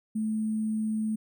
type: tone with sample-and-hold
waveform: sine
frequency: 217.8 Hz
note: A3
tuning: 17 cents flat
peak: -26 dBFS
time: 0.15-1.16 s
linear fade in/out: 10 ms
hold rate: 8820 Hz
effects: none